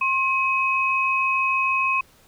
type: tone pair together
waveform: sine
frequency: 1067.5 / 2539 Hz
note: C6 / D#7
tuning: +34 / +34 cents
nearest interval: octave + minor third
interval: 1500 cents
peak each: -22 / -21 dBFS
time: 0.01-2.01 s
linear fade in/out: 5 ms
effects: pink hiss -55 dBFS RMS until 2.27 s